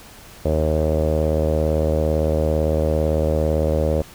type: tone with low-pass filter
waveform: sawtooth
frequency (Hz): 77.8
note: D#2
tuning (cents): 0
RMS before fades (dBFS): -19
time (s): 0.45-4.02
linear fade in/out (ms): 5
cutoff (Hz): 540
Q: 5.8
effects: pink hiss -43 dBFS RMS until 4.14 s